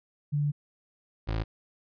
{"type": "tone pair in turn", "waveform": ["sine", "25% pulse"], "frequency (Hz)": [146.1, 54.73], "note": ["D3", "A1"], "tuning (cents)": [-9, -9], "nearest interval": "octave + perfect fourth", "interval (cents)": 1700, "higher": "first", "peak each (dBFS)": -24, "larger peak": "neither", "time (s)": [[0.32, 0.52], [1.27, 1.44]], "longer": "first", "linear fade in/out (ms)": 20, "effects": ["resampled to 11025 Hz"]}